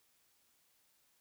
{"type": "silence", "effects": ["white hiss -73 dBFS RMS until 1.2 s"]}